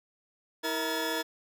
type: tone cluster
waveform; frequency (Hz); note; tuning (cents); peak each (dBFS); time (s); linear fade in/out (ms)
20% pulse; 322.9 / 466.8 / 1714; E4 / A#4 / A6; -36 / +2 / -46; -29; 0.63-1.23; 20
effects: none